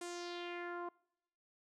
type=tone with low-pass filter sweep; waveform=sawtooth; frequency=349.3 Hz; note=F4; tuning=in tune; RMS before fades=-44 dBFS; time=0.01-0.89 s; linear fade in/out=5 ms; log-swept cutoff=9100 to 1000 Hz; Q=2.8; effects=noise-tail reverb RT60 0.8 s tail -25 dB re dry